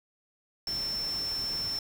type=tone in noise; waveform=sine; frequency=5370 Hz; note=E8; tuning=31 cents sharp; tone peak=-30 dBFS; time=0.67-1.79 s; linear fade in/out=2 ms; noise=pink; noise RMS=-43 dBFS; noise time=0.67-1.79 s; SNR=+10 dB; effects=none